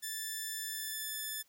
5% pulse tone with pitch glide, 1760 to 1745.8 Hz, A6 to A6, 0 to -14 cents, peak -27 dBFS, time 0.02-1.43 s, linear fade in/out 20 ms, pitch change -14 cents, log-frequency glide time 0.55-1.13 s, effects white hiss -70 dBFS RMS until 1.48 s

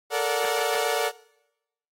sawtooth tone cluster, 436.7 / 465.4 / 580 / 732 Hz, A4 / A#4 / D5 / F#5, -13 / -3 / -22 / -19 cents, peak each -25 dBFS, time 0.1-1.12 s, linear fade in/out 50 ms, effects noise-tail reverb RT60 0.9 s tail -22 dB re dry + AAC 48 kbps

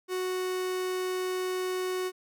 45% pulse tone, 369.1 Hz, F#4, 4 cents flat, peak -29 dBFS, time 0.08-2.12 s, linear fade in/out 50 ms, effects none

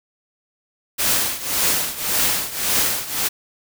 white noise with tremolo, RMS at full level -17 dBFS, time 0.98-3.29 s, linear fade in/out 20 ms, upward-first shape triangle, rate 1.8 Hz, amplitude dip 85%, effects none

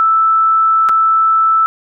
sine tone with dropouts, 1318.5 Hz, E6, in tune, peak -8 dBFS, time 0-1.66 s, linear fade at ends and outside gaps 0 ms, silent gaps 0.888-0.893 s, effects none

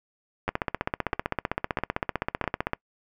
two click trains, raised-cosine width 0.5 ms, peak -12 / -10 dBFS, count 4 / 36, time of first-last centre 0.48-2.441 / 0.49-2.734 s, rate 1.53 / 15.6 Hz, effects noise-tail reverb RT60 0.1 s tail -25 dB re dry

